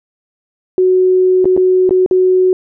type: tone with dropouts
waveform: sine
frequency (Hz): 370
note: F#4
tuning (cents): 0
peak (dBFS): -7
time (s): 0.78-2.53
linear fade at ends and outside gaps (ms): 1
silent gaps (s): 1.445-1.455 / 1.566-1.575 / 1.893-1.908 / 2.062-2.111
effects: none